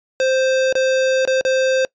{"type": "tone with dropouts", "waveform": "square", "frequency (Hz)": 523.3, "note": "C5", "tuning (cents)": 0, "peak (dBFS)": -15, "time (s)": [0.2, 1.85], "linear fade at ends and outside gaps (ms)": 1, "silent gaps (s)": [[0.726, 0.753], [1.252, 1.275], [1.411, 1.45]], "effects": ["noise-tail reverb RT60 0.1 s tail -24 dB re dry", "resampled to 16000 Hz"]}